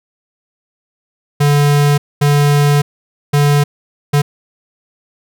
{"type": "tone bursts at uneven times", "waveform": "square", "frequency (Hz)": 144.9, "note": "D3", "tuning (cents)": -23, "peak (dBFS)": -9, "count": 4, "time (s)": [[1.4, 1.98], [2.21, 2.82], [3.33, 3.64], [4.13, 4.22]], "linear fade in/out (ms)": 10, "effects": []}